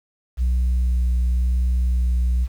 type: tone with vibrato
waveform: sine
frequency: 61.74 Hz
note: B1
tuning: in tune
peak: -14 dBFS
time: 0.37-2.48 s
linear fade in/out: 50 ms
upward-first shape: sine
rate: 0.96 Hz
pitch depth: 12 cents each way
effects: tanh soft clip ceiling -15 dBFS + 8-bit